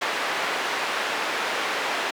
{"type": "low-pass noise", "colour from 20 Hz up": "white", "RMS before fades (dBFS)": -26, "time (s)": [0.01, 2.11], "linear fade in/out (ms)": 10, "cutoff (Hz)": 2200, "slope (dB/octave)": 12, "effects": ["high-pass 400 Hz 12 dB/octave"]}